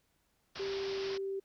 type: low-pass noise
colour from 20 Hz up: white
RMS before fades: -45 dBFS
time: 0.55-1.18 s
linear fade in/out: 10 ms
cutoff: 5500 Hz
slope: 96 dB/octave
type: tone with pitch glide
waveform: sine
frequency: 392 to 389.7 Hz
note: G4 to G4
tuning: 0 to -10 cents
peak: -34 dBFS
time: 0.59-1.4 s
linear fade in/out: 10 ms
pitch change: -10 cents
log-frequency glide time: 0.76-0.98 s
effects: pink hiss -75 dBFS RMS until 1.44 s